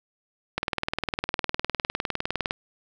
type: click train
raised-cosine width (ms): 0.3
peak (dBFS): -9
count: 39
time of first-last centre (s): 0.58-2.509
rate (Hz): 19.7
effects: 8-bit